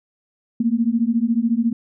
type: beating tone pair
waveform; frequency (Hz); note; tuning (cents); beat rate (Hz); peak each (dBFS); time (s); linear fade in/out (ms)
sine; 224.7 / 238.7; A3 / A#3; +37 / +41; 14; -19; 0.6-1.73; 5
effects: none